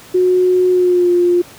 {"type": "tone with pitch glide", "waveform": "sine", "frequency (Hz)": [365.3, 352], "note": ["F#4", "F4"], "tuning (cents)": [-22, 14], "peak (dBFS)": -9, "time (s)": [0.14, 1.42], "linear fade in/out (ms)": 10, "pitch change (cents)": -64, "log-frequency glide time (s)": [0.7, 1.11], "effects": ["pink hiss -39 dBFS RMS until 1.58 s", "high-pass 100 Hz 12 dB/octave"]}